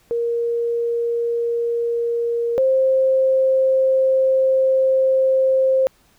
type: tone pair in turn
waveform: sine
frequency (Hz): 469.1 / 527.3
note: A#4 / C5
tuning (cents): +11 / +13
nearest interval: major second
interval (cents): 202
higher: second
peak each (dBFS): -18 / -13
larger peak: second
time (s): 0.11-2.58 / 2.58-5.87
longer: second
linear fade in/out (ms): 0
effects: pink hiss -57 dBFS RMS until 6.18 s